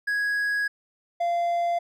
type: tone pair in turn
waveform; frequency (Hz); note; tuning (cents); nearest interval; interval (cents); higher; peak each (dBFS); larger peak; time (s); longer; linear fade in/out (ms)
triangle; 1661.2 / 690; G#6 / F5; 0 / -21; octave + minor third; 1521; first; -21 / -20; second; 0.07-0.68 / 1.2-1.79; first; 10
effects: none